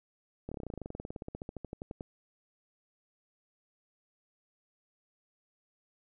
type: slowing click train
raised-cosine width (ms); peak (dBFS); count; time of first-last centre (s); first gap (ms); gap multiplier
2; -26; 29; 0.49-2.008; 26; 1.05
effects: none